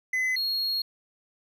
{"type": "tone pair in turn", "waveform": "triangle", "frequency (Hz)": [2026, 4293], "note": ["B6", "C8"], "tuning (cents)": [44, 44], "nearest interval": "octave + minor second", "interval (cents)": 1300, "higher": "second", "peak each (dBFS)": [-22, -24], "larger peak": "first", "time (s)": [[0.13, 0.36], [0.36, 0.82]], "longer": "second", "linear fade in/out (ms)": 5, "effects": []}